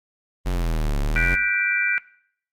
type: exponential two-way sweep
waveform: square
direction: down then up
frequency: 46.7 to 34.96 to 46.7 Hz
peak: -21 dBFS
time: 0.45-1.36 s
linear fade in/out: 20 ms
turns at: 1 s
type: chord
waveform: sine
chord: G major seventh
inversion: third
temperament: just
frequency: 1470 / 1568 / 1960 / 2352 Hz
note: F#6 / G6 / B6 / D7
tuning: -12 / 0 / -14 / +2 cents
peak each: -24 / -27 / -27 / -23 dBFS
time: 1.16-1.98 s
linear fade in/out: 0 ms
effects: noise-tail reverb RT60 0.6 s tail -20 dB re dry + Opus 32 kbps